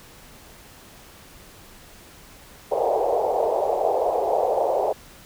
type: band-pass noise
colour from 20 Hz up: pink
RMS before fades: -22 dBFS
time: 2.71-4.93 s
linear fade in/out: 10 ms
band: 430 to 830 Hz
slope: 48 dB/octave
effects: pink hiss -47 dBFS RMS until 5.25 s